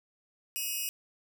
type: tone pair together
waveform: 5% pulse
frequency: 2544 / 2871 Hz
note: D#7 / F7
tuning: +38 / +47 cents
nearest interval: major second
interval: 209 cents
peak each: -26 dBFS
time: 0.56-0.89 s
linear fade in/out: 0 ms
effects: none